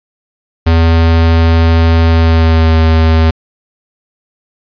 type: tone with pitch glide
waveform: square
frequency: 82.41 to 80.62 Hz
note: E2 to E2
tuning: 0 to -38 cents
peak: -6 dBFS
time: 0.66-3.31 s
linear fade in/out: 10 ms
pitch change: -38 cents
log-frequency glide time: 2.06-2.77 s
effects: resampled to 11025 Hz + 7-bit